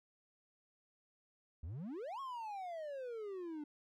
triangle exponential two-way sweep, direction up then down, 70.2 to 1110 to 289.8 Hz, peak -40 dBFS, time 1.63-3.64 s, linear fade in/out 5 ms, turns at 2.2 s, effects none

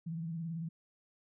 sine tone with vibrato, 164.8 Hz, E3, in tune, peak -36 dBFS, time 0.06-0.69 s, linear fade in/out 10 ms, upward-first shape sine, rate 18 Hz, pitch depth 66 cents each way, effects none

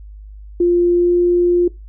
sine tone with pitch glide, 349.2 to 351.2 Hz, F4 to F4, 0 to +10 cents, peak -10 dBFS, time 0.6-1.68 s, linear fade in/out 5 ms, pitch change +10 cents, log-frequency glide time 0.92-1.13 s, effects noise-tail reverb RT60 0.2 s tail -20 dB re dry + added 51 Hz sine -33 dBFS peak until 1.88 s

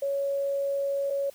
sine tone with dropouts, 557 Hz, C#5, 8 cents sharp, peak -25 dBFS, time 0.02-1.3 s, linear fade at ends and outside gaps 5 ms, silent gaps 1.102-1.105 s, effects white hiss -55 dBFS RMS until 1.34 s

